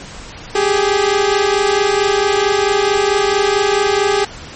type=tone pair together; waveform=sawtooth; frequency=392 / 416.5 Hz; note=G4 / G#4; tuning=0 / +5 cents; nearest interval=minor second; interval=105 cents; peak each=-11 dBFS; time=0.55-4.25 s; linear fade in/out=5 ms; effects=pink hiss -33 dBFS RMS until 4.55 s + MP3 32 kbps